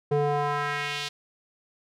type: tone with band-pass filter sweep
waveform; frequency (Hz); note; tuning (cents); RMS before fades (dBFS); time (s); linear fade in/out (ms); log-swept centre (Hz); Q
square; 145.5; D3; -16; -27; 0.11-1.09; 10; 420 to 4000; 1.6
effects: none